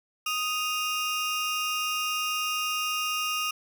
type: tone pair together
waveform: 30% pulse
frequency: 1244.6 / 2794 Hz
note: D#6 / F7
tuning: 0 / 0 cents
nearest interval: octave + major second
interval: 1400 cents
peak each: -27 dBFS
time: 0.26-3.51 s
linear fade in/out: 5 ms
effects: none